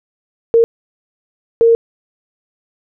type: tone bursts at uneven times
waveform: sine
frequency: 460.8 Hz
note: A#4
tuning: 20 cents flat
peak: -6 dBFS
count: 2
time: 0.54-0.64 / 1.61-1.75 s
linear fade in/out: 0 ms
effects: none